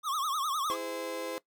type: tone with vibrato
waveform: square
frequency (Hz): 1174.7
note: D6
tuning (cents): 0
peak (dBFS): -30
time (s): 0.03-0.77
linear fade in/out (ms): 50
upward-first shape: triangle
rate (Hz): 9.8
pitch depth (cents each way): 190
type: chord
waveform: 35% pulse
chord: E augmented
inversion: none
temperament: just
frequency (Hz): 329.6 / 412 / 515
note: E4 / G#4 / B#4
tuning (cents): 0 / -14 / -28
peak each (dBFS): -39 / -41 / -35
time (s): 0.7-1.38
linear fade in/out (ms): 0
effects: noise-tail reverb RT60 0.1 s tail -19 dB re dry